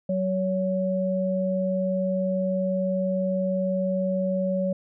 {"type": "tone pair together", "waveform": "sine", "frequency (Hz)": [187.5, 561.4], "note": ["F#3", "C#5"], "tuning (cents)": [23, 22], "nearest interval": "octave + perfect fifth", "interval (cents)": 1899, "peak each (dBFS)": -25, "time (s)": [0.09, 4.73], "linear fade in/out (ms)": 5, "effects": []}